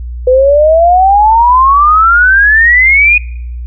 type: exponential sweep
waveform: sine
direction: up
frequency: 498.1 to 2489 Hz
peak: -3 dBFS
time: 0.27-3.18 s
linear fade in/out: 5 ms
effects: noise-tail reverb RT60 0.8 s tail -25 dB re dry + added 60 Hz sine -18 dBFS peak until 3.66 s